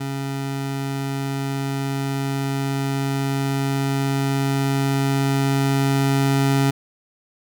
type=tone with level ramp; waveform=25% pulse; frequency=137.2 Hz; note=C#3; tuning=17 cents flat; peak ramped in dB=-21 to -12 dBFS; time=0-6.71 s; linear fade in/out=10 ms; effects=none